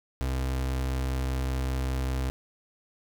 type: tone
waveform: 35% pulse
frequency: 65.1 Hz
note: C2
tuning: 8 cents flat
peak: -25 dBFS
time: 0.21-2.3 s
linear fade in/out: 0 ms
effects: none